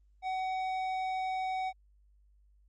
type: tone with tanh clipping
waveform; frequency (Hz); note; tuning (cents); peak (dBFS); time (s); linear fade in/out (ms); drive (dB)
sine; 752; F#5; +28; -33; 0.22-1.73; 50; 11
effects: added 50 Hz sine -61 dBFS peak until 2.68 s + Opus 32 kbps